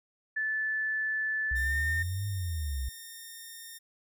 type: tone with pitch glide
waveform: sine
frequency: 1745 to 1819.1 Hz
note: A6 to A#6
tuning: -15 to -43 cents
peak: -28 dBFS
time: 0.36-2.03 s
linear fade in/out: 10 ms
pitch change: +72 cents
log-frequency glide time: 1.49-1.75 s
type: exponential two-way sweep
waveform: sine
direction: up then down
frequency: 61.74 to 103 to 61.74 Hz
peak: -30 dBFS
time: 1.51-2.89 s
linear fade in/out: 5 ms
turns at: 2.27 s
type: tone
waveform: 5% pulse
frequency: 1828 Hz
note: A#6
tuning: 34 cents flat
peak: -33 dBFS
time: 1.55-3.79 s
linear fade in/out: 20 ms
effects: none